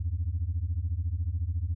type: beating tone pair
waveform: sine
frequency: 77.78 / 91.78 Hz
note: D#2 / F#2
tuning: 0 / -14 cents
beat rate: 14 Hz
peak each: -29 dBFS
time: 0-1.75 s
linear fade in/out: 10 ms
effects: tanh soft clip ceiling -22 dBFS